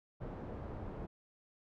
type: low-pass noise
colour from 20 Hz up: pink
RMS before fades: -44 dBFS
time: 0.2-1.07 s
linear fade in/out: 20 ms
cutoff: 770 Hz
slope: 12 dB/octave
effects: none